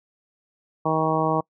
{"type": "harmonic tone", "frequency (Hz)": 158.4, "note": "D#3", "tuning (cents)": 31, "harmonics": [1, 2, 3, 4, 5, 6, 7], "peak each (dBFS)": [-27, -27, -27, -27, -27, -27, -27], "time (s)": [0.85, 1.41], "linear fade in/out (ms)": 10, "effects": ["noise-tail reverb RT60 0.1 s tail -26 dB re dry"]}